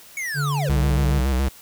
square linear sweep, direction down, 2255 to 466.2 Hz, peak -26 dBFS, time 0.17-0.69 s, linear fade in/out 2 ms
triangle tone, 143.6 Hz, D3, 39 cents flat, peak -19 dBFS, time 0.34-1.23 s, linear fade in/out 50 ms
square tone with vibrato, 65.41 Hz, C2, in tune, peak -19 dBFS, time 0.69-1.49 s, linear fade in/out 10 ms, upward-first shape square, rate 7.1 Hz, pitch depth 64 cents each way
effects white hiss -46 dBFS RMS until 1.61 s

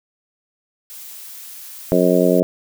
blue noise, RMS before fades -36 dBFS, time 0.9-2.4 s, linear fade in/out 0 ms
harmonic tone, 90 Hz, F#2, 47 cents flat, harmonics 2 / 3 / 4 / 5 / 6 / 7, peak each -19 / -19 / -19 / -19 / -19 / -19 dBFS, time 1.92-2.43 s, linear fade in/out 0 ms
effects none

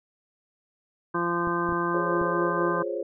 harmonic tone, 172.5 Hz, F3, 21 cents flat, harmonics 1 / 2 / 3 / 4 / 5 / 6 / 7 / 9, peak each -33 / -28 / -38 / -39 / -40 / -29 / -32 / -33 dBFS, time 1.14-2.83 s, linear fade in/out 10 ms
clicks, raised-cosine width 3 ms, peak -23 dBFS, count 4, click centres 1.473 / 1.691 / 1.723 / 2.215 s
sine chord, Db major seventh, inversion first, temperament equal, 349.2 / 415.3 / 523.3 / 554.4 Hz, F4 / Ab4 / C5 / Db5, 0 / 0 / 0 / 0 cents, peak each -33 dBFS, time 1.94-3.03 s, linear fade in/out 5 ms
effects none

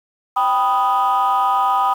sine chord, G augmented, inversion none, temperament equal, 784 / 987.8 / 1244.5 Hz, G5 / B5 / D#6, 0 / 0 / 0 cents, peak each -17 dBFS, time 0.36-1.94 s, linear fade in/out 10 ms, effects tanh soft clip ceiling -9 dBFS + 7-bit

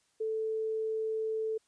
sine tone, 440 Hz, A4, in tune, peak -30 dBFS, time 0.2-1.58 s, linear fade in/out 10 ms, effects white hiss -72 dBFS RMS until 1.67 s + resampled to 22050 Hz

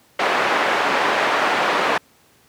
pink band-pass noise, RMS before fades -19 dBFS, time 0.19-1.98 s, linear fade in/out 5 ms, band 560 to 2100 Hz, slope 12 dB/octave, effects pink hiss -55 dBFS RMS until 2.48 s + high-pass 100 Hz 12 dB/octave

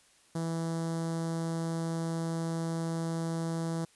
sawtooth tone with notch filter, 164.81 Hz, E3, in tune, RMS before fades -33 dBFS, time 0.35-3.85 s, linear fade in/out 5 ms, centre 2500 Hz, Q 0.61, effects white hiss -63 dBFS RMS until 3.95 s + resampled to 24000 Hz

